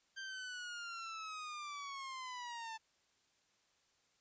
sawtooth linear sweep, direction down, 1583 to 880 Hz, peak -40 dBFS, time 0.16-2.78 s, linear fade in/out 20 ms, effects white hiss -75 dBFS RMS until 4.2 s + resampled to 16000 Hz

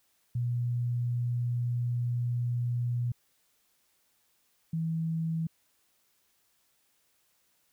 sine tone pair in turn, 121 / 162.78 Hz, B2 / E3, -35 / -21 cents, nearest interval perfect fourth, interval 514 cents, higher second, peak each -27 / -28 dBFS, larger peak first, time 0.35-3.12 / 4.73-5.47 s, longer first, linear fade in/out 5 ms, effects white hiss -71 dBFS RMS until 7.72 s

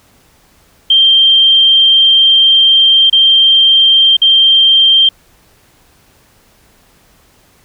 sine tone with dropouts, 3162 Hz, G7, 14 cents sharp, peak -4 dBFS, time 0.9-5.09 s, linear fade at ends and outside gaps 5 ms, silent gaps 3.099-3.127 / 4.168-4.217 s, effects pink hiss -49 dBFS RMS until 7.64 s

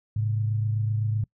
sine tone pair together, 107.15 / 135 Hz, A2 / C#3, -45 / -45 cents, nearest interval major third, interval 400 cents, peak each -23 / -33 dBFS, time 0.16-1.24 s, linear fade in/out 5 ms, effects noise-tail reverb RT60 0.1 s tail -25 dB re dry

